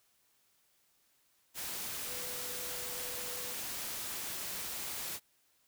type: tone in noise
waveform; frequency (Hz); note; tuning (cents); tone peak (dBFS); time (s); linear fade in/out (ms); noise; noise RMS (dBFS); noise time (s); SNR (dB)
sine; 493.9; B4; 0; -49; 2.06-3.56; 50; white; -40; 1.54-5.2; -12
effects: white hiss -72 dBFS RMS until 5.67 s